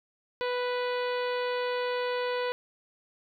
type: harmonic tone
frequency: 493.9 Hz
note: B4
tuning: in tune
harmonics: 1 / 2 / 3 / 4 / 5 / 6 / 7 / 8 / 9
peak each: -29 / -35 / -39 / -41 / -43 / -45 / -46 / -47 / -48 dBFS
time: 0.41-2.52 s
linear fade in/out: 0 ms
effects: 11-bit